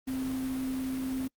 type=tone in noise; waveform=sine; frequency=261.6 Hz; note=C4; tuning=in tune; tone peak=-30 dBFS; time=0.07-1.28 s; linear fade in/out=10 ms; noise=pink; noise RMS=-43 dBFS; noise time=0.07-1.28 s; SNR=+10 dB; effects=noise-tail reverb RT60 0.1 s tail -26 dB re dry + Opus 32 kbps